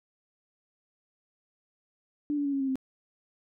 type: tone with pitch steps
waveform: sine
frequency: 293.7 / 287.3 / 281.1 / 275 / 269 / 263.2 Hz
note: D4 / D4 / C#4 / C#4 / C4 / C4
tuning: 0 / -38 / +24 / -14 / +48 / +10 cents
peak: -26 dBFS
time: 2.3-2.756 s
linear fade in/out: 0 ms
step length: 76 ms
effects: none